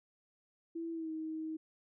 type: tone with pitch glide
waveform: sine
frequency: 331.5 to 316.5 Hz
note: E4 to D#4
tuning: +10 to +30 cents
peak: -37 dBFS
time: 0.75-1.57 s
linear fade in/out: 10 ms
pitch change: -80 cents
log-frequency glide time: 0.92-1.11 s
effects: none